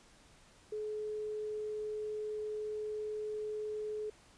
sine tone, 426.2 Hz, G#4, 45 cents sharp, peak -36 dBFS, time 0.72-4.1 s, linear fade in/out 5 ms, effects pink hiss -62 dBFS RMS until 4.37 s + resampled to 22050 Hz

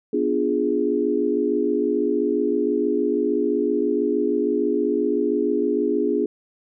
sine chord, B diminished seventh, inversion none, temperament equal, 246.9 / 293.7 / 349.2 / 415.3 Hz, B3 / D4 / F4 / Ab4, 0 / 0 / 0 / 0 cents, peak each -26 / -24 / -25 / -22 dBFS, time 0.13-6.26 s, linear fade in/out 5 ms, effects none

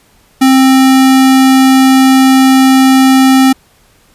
square tone, 263.9 Hz, C4, 15 cents sharp, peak -4 dBFS, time 0.41-3.53 s, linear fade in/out 10 ms, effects pink hiss -48 dBFS RMS until 4.14 s + resampled to 32000 Hz

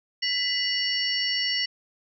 sine tone cluster, 1991 / 2902 / 4507 / 5460 Hz, B6 / F#7 / C#8 / F8, +14 / -34 / +28 / -40 cents, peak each -29 dBFS, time 0.22-1.66 s, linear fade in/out 10 ms, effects none

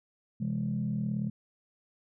sine chord, C augmented, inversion none, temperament equal with one note detuned, 130.81 / 168.67 / 207.7 Hz, C3 / E3 / G#3, 0 / +40 / 0 cents, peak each -33 / -34 / -31 dBFS, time 0.4-1.3 s, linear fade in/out 10 ms, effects tanh soft clip ceiling -22 dBFS

